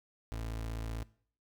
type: tone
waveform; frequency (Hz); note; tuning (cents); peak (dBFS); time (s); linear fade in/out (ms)
30% pulse; 55.7; A1; +22; -34; 0.32-1.03; 0
effects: noise-tail reverb RT60 0.5 s tail -20 dB re dry